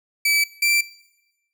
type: tone pair in turn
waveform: sawtooth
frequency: 2303 / 2345 Hz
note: D7 / D7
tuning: -34 / -3 cents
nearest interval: unison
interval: 31 cents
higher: second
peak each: -13 dBFS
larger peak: neither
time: 0.25-0.44 / 0.62-0.81 s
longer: neither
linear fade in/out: 5 ms
effects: noise-tail reverb RT60 1.0 s tail -20 dB re dry